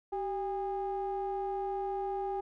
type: ring-modulated tone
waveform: triangle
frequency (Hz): 211.1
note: G#3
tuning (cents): +29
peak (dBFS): -27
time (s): 0.12-2.41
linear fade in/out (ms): 10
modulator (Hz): 596
effects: none